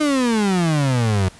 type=exponential sweep; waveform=35% pulse; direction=down; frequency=310 to 90.6 Hz; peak=-14 dBFS; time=0-1.29 s; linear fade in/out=10 ms; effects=pink hiss -45 dBFS RMS until 1.39 s + resampled to 24000 Hz